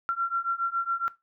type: beating tone pair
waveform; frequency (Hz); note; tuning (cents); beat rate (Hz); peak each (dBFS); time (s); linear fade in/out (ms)
sine; 1363 / 1370.2; F6 / F6; -43 / -33; 7.2; -28; 0.09-1.08; 0
effects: noise-tail reverb RT60 0.2 s tail -17 dB re dry